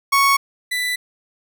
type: tone pair in turn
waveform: 30% pulse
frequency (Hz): 1108.7 / 1986.3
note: C#6 / B6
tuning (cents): 0 / +9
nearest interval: minor seventh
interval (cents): 1009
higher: second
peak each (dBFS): -10 / -17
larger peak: first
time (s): 0.12-0.37 / 0.71-0.96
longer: neither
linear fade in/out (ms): 10
effects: none